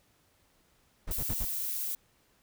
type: noise bursts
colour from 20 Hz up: brown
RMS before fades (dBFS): -34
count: 4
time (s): 1.07-1.452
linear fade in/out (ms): 10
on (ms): 55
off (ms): 54
type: noise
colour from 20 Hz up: violet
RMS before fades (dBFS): -34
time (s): 1.11-1.95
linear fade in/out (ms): 2
effects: pink hiss -68 dBFS RMS until 2.42 s